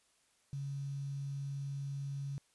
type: tone with quantisation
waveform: sine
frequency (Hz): 139.4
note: C#3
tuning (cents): +10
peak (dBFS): -37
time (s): 0.53-2.38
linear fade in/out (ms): 0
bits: 10
effects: white hiss -72 dBFS RMS until 2.54 s + resampled to 24000 Hz